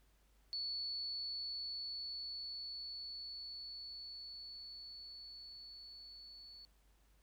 sine tone with level ramp, 4435 Hz, C#8, in tune, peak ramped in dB -38 to -53 dBFS, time 0.53-6.65 s, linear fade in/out 0 ms, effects added 50 Hz sine -68 dBFS peak until 7.22 s + pink hiss -75 dBFS RMS until 7.22 s

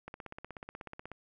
click train, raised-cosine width 0.5 ms, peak -28 dBFS, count 18, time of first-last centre 0.08-1.117 s, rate 16.4 Hz, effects none

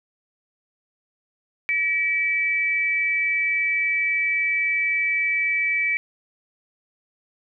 sine tone pair together, 1927.7 / 2304 Hz, B6 / D7, -42 / -34 cents, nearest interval minor third, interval 308 cents, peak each -27 / -20 dBFS, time 1.69-5.97 s, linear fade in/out 0 ms, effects none

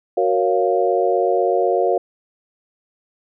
sine chord, Gb major seventh, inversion none, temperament equal, 370 / 466.2 / 554.4 / 698.5 Hz, Gb4 / Bb4 / Db5 / F5, 0 / 0 / 0 / 0 cents, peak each -20 / -20 / -21 / -20 dBFS, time 0.17-1.98 s, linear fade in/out 5 ms, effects none

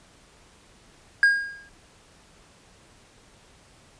triangle tone with exponential decay, 1626 Hz, G#6, 37 cents flat, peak -10 dBFS, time 1.23-1.69 s, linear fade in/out 1 ms, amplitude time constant 100 ms, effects pink hiss -55 dBFS RMS until 3.99 s + resampled to 22050 Hz

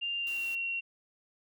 sine tone with pitch glide, 2794 to 2741 Hz, F7 to F7, 0 to -33 cents, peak -31 dBFS, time 0.01-0.81 s, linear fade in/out 20 ms, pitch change -33 cents, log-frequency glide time 0.17-0.46 s
white noise, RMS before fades -50 dBFS, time 0.27-0.55 s, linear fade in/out 0 ms
effects none

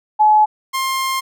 sine / sawtooth tone pair in turn, 853 / 1059.9 Hz, G#5 / C6, +46 / +22 cents, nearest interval major third, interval 376 cents, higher second, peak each -8 / -14 dBFS, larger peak first, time 0.19-0.46 / 0.73-1.21 s, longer second, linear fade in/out 20 ms, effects none

